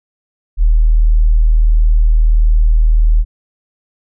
sine tone, 39.25 Hz, D#1, 16 cents sharp, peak -6 dBFS, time 0.57-3.25 s, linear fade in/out 50 ms, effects none

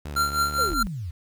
sawtooth tone with vibrato, 72.5 Hz, D2, 22 cents flat, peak -28 dBFS, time 0.05-0.74 s, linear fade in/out 5 ms, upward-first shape square, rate 7.2 Hz, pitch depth 38 cents each way
square tone with tremolo, 1375 Hz, F6, 27 cents flat, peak -19 dBFS, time 0.16-0.83 s, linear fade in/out 5 ms, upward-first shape triangle, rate 4.9 Hz, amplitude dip 85%
sine exponential sweep, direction down, 563 to 75.7 Hz, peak -29 dBFS, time 0.58-1.11 s, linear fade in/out 10 ms
sine tone, 42.59 Hz, F1, 43 cents flat, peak -28 dBFS, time 0.7-0.87 s, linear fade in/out 0 ms
effects 9-bit

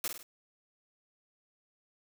white noise with echo, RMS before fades -34 dBFS, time 0.04-0.08 s, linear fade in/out 2 ms, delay 50 ms, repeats 3, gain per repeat -6 dB, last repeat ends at 0.23 s, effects none

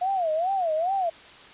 sine tone with vibrato, 698.5 Hz, F5, in tune, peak -22 dBFS, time 0.01-1.1 s, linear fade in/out 10 ms, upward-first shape sine, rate 2.4 Hz, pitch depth 210 cents each way, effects white hiss -47 dBFS RMS until 1.53 s + resampled to 8000 Hz

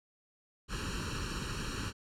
pink noise with comb filter, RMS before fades -37 dBFS, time 0.68-1.93 s, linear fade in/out 50 ms, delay 0.71 ms, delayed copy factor +0.95, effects low-pass 7000 Hz 12 dB/octave

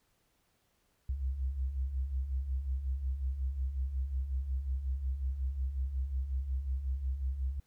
sine beating tone pair, 61.8 / 67.3 Hz, B1 / C2, +2 / +49 cents, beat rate 5.5 Hz, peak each -39 / -32 dBFS, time 1.09-7.6 s, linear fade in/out 5 ms, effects pink hiss -74 dBFS RMS until 7.66 s

